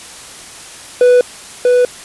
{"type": "tone with echo", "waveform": "triangle", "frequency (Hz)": 493.9, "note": "B4", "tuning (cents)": 0, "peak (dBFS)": -3, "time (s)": [1.01, 1.21], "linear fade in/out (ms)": 2, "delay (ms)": 640, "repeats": 1, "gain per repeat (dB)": -2, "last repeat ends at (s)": 1.85, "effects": ["white hiss -33 dBFS RMS until 2.04 s", "resampled to 24000 Hz"]}